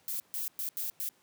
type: noise bursts at uneven times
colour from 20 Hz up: violet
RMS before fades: -35 dBFS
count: 5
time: 0.08-0.2 / 0.34-0.48 / 0.59-0.69 / 0.77-0.9 / 1-1.09 s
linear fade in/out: 0 ms
effects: pink hiss -66 dBFS RMS until 1.22 s + high-pass 150 Hz 12 dB/octave